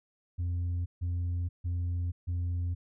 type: tone bursts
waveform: sine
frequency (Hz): 87.5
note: F2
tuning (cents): +4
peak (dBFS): -26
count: 4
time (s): 0.38-2.75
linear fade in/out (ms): 20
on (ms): 480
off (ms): 150
effects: tanh soft clip ceiling -28 dBFS